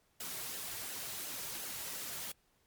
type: noise with flanger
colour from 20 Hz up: white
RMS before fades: -42 dBFS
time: 0.2-2.32 s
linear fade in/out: 5 ms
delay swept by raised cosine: 0.84 to 4.04 ms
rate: 2.8 Hz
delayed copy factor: -0.5
effects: pink hiss -73 dBFS RMS until 2.66 s + MP3 96 kbps